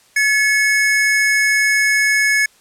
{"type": "tone pair together", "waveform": "square", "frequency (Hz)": [1712.6, 2199], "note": ["A6", "C#7"], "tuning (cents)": [-47, -14], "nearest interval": "major third", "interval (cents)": 433, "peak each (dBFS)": -16, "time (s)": [0.16, 2.46], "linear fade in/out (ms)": 5, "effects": ["white hiss -52 dBFS RMS until 2.6 s", "low-pass 10000 Hz 12 dB/octave"]}